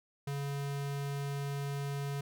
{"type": "tone", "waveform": "square", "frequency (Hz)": 140.9, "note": "C#3", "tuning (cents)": 29, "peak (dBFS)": -35, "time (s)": [0.27, 2.21], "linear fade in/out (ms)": 5, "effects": []}